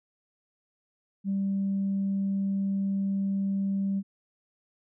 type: tone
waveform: sine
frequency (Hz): 196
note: G3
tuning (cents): 0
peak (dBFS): -24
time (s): 1.24-4.03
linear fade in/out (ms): 50
effects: tanh soft clip ceiling -21 dBFS